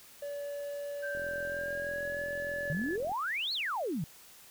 triangle tone, 573 Hz, D5, 43 cents flat, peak -34 dBFS, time 0.22-2.73 s, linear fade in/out 5 ms
sine tone with pitch glide, 1568 to 1719.8 Hz, G6 to A6, 0 to -40 cents, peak -36 dBFS, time 1.02-2.97 s, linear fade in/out 20 ms, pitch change +160 cents, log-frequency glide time 1.44-2.27 s
click train, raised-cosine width 2 ms, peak -35 dBFS, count 86, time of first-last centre 1.15-3.118 s, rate 43.2 Hz
sine exponential two-way sweep, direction up then down, 140.6 to 4466 to 140.6 Hz, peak -31 dBFS, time 2.7-4.04 s, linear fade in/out 0 ms, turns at 3.53 s
effects white hiss -55 dBFS RMS until 4.5 s

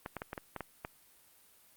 clicks, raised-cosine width 0.5 ms, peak -23 dBFS, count 8, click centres 0.061 / 0.167 / 0.219 / 0.331 / 0.378 / 0.563 / 0.607 / 0.849 s, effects white hiss -63 dBFS RMS until 1.76 s + Opus 32 kbps

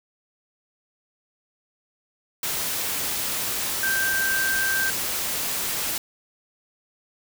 sine tone in noise, 1568 Hz, G6, in tune, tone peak -22 dBFS, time 3.83-4.9 s, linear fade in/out 2 ms, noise white, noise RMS -27 dBFS, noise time 2.43-5.98 s, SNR +2 dB, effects none

